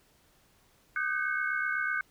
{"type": "tone cluster", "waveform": "sine", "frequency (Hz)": [1227, 1518, 1586, 2182], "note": ["D#6", "F#6", "G6", "C#7"], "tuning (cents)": [-25, 44, 20, -28], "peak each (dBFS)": [-37, -30, -35, -37], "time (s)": [0.96, 2.01], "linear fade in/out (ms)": 2, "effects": ["pink hiss -65 dBFS RMS until 2.1 s"]}